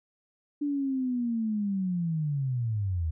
sine linear sweep, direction down, 293.7 to 76.5 Hz, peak -26 dBFS, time 0.61-3.11 s, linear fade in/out 10 ms, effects none

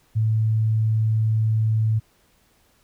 sine tone, 110 Hz, A2, in tune, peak -17 dBFS, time 0.15-2 s, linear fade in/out 20 ms, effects pink hiss -61 dBFS RMS until 2.83 s

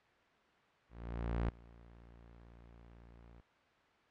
sawtooth tone with ADSR envelope, 58 Hz, A#1, 8 cents flat, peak -28 dBFS, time 0.89-3.41 s, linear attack 600 ms, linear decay 4 ms, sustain -24 dB, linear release 4 ms, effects white hiss -67 dBFS RMS until 4.1 s + low-pass 2000 Hz 12 dB/octave

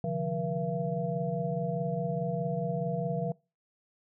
sine tone cluster, 133.3 / 150.2 / 175 / 478.7 / 676 Hz, C3 / D3 / F3 / A#4 / E5, +33 / +39 / +4 / +46 / +43 cents, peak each -39 / -35 / -33 / -36 / -35 dBFS, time 0.04-3.32 s, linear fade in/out 2 ms, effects noise-tail reverb RT60 0.3 s tail -25 dB re dry

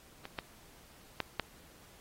clicks, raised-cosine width 0.3 ms, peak -27 / -21 / -15 / -14 dBFS, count 4, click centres 0.254 / 0.388 / 1.203 / 1.397 s, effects pink hiss -59 dBFS RMS until 2 s + AAC 48 kbps

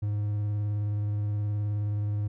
triangle tone with vibrato, 103.9 Hz, G#2, 1 cent sharp, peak -24 dBFS, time 0.02-2.28 s, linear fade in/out 10 ms, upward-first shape triangle, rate 19 Hz, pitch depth 25 cents each way, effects none

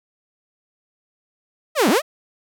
sawtooth linear two-way sweep, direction down then up, 671 to 185 to 671 Hz, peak -10 dBFS, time 1.75-2.02 s, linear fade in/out 50 ms, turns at 1.89 s, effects none

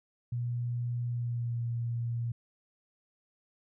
sine tone with pitch glide, 120.6 to 117.85 Hz, B2 to A#2, -41 to +19 cents, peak -30 dBFS, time 0.32-2.32 s, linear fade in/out 5 ms, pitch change -40 cents, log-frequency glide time 1.06-1.63 s, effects none

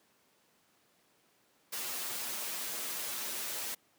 white noise with comb filter, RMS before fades -38 dBFS, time 1.72-3.75 s, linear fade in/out 10 ms, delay 8.4 ms, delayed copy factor +0.7, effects pink hiss -69 dBFS RMS until 3.98 s + high-pass 200 Hz 12 dB/octave

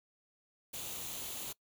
white noise with comb filter, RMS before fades -42 dBFS, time 0.73-1.53 s, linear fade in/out 10 ms, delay 0.29 ms, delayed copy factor +0.5, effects noise-tail reverb RT60 0.1 s tail -22 dB re dry

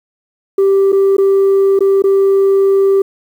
sine tone with dropouts, 391.2 Hz, G4, 4 cents flat, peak -5 dBFS, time 0.58-3.02 s, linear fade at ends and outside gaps 5 ms, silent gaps 0.921-0.927 / 1.168-1.182 / 1.791-1.806 / 2.022-2.039 s, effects tanh soft clip ceiling -6 dBFS + 7-bit

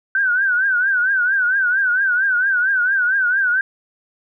sine tone with vibrato, 1520 Hz, F#6, 46 cents sharp, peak -14 dBFS, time 0.15-3.61 s, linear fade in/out 2 ms, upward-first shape triangle, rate 4.4 Hz, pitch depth 130 cents each way, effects none

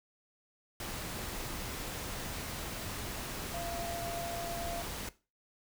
sine tone in noise, 685 Hz, F5, 34 cents flat, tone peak -39 dBFS, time 3.54-4.82 s, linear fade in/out 2 ms, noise pink, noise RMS -40 dBFS, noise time 0.8-5.09 s, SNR -2 dB, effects noise-tail reverb RT60 0.3 s tail -17 dB re dry

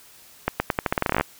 accelerating click train, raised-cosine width 0.5 ms, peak -5 dBFS, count 16, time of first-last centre 0.48-1.21 s, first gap 120 ms, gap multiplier 0.85, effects white hiss -50 dBFS RMS until 1.39 s

